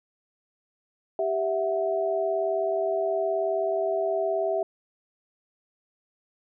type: tone cluster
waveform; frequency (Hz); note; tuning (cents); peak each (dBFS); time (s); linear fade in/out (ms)
sine; 392 / 656 / 735; G4 / E5 / F#5; 0 / -9 / -12; -28 / -25 / -34; 1.19-4.63; 2
effects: none